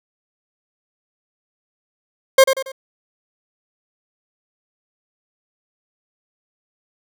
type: tone with echo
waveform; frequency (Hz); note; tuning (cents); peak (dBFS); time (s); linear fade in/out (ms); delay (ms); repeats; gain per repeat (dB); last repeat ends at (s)
40% pulse; 533; C5; +32; -5; 2.38-2.44; 5; 93; 3; -8; 2.719
effects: none